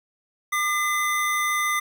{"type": "tone pair together", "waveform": "square", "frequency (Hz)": [1199, 2032], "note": ["D6", "B6"], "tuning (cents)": [36, 49], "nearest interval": "major sixth", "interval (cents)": 913, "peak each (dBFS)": -25, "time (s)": [0.52, 1.8], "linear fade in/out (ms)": 10, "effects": []}